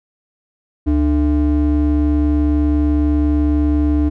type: ring-modulated tone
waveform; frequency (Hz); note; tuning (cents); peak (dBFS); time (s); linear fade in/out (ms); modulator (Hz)
triangle; 185; F#3; 0; -7; 0.86-4.1; 20; 113
effects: none